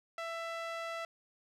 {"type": "tone with band-pass filter", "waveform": "sawtooth", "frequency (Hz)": 665, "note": "E5", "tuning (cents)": 15, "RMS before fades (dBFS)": -40, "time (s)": [0.18, 1.05], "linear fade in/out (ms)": 2, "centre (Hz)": 1600, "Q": 0.75, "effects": []}